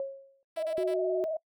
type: tone with exponential decay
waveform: sine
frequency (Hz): 545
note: C#5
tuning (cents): -29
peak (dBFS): -28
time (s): 0-0.43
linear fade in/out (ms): 1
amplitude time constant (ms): 92
type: tone bursts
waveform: 5% pulse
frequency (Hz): 331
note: E4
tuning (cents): +7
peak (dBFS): -34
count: 4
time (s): 0.56-0.941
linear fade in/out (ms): 5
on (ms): 69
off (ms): 35
type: tone with vibrato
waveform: sine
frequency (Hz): 636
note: D#5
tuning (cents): +38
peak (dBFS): -29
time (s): 0.57-1.37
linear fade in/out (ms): 5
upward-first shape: square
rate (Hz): 19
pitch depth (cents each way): 42
type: tone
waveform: sine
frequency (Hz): 369.1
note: F#4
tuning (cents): -4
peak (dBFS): -28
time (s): 0.78-1.24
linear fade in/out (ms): 0
effects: noise-tail reverb RT60 0.1 s tail -22 dB re dry